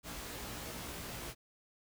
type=noise with comb filter; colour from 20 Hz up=pink; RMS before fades=-44 dBFS; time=0.03-1.35 s; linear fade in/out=50 ms; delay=17 ms; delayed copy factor=+0.95; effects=none